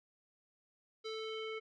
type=tone with low-pass filter sweep; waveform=square; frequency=440 Hz; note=A4; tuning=in tune; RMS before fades=-42 dBFS; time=1.04-1.6 s; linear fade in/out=20 ms; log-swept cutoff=4300 to 2500 Hz; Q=3.8; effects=none